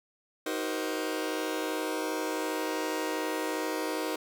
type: chord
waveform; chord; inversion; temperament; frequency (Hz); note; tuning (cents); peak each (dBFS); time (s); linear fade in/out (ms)
sawtooth; C half-diminished seventh; first; just; 314 / 376.7 / 470.9 / 523.3; Eb4 / Gb4 / Bb4 / C5; +16 / +31 / +18 / 0; -30 / -33 / -32 / -34; 0.46-4.16; 5
effects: none